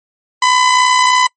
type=tone with amplitude modulation; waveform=sawtooth; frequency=1005 Hz; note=B5; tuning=30 cents sharp; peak=-3 dBFS; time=0.42-1.27 s; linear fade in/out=5 ms; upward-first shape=sine; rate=63.3 Hz; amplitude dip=45%; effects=noise-tail reverb RT60 0.1 s tail -26 dB re dry + MP3 32 kbps